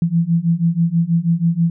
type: beating tone pair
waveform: sine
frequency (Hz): 164.81 / 171.01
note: E3 / F3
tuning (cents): 0 / -36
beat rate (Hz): 6.2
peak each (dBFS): -17 / -16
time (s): 0.02-1.7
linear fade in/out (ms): 2
effects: none